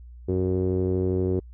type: tone with low-pass filter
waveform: sawtooth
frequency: 92.5 Hz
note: F#2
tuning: in tune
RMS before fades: -24 dBFS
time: 0.28-1.4 s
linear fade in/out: 10 ms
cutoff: 400 Hz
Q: 5.4
effects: added 60 Hz sine -41 dBFS peak until 1.53 s